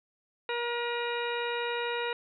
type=harmonic tone with a mistuned harmonic; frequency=475.7 Hz; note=A#4; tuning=35 cents sharp; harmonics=1 / 2 / 3 / 4 / 5 / 6 / 8; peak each=-33 / -36 / -38 / -39 / -40 / -41 / -42 dBFS; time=0.49-2.13 s; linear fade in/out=2 ms; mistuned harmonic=5; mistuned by=+30 cents; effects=none